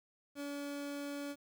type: tone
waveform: 30% pulse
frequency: 285.4 Hz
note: D4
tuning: 49 cents flat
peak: -37 dBFS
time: 0.35-1.36 s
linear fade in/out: 50 ms
effects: 11-bit